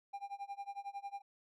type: tone with tremolo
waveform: triangle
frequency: 800 Hz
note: G5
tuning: 35 cents sharp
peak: -37 dBFS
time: 0.13-1.22 s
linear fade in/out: 10 ms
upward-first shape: sine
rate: 11 Hz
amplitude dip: 95%
effects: none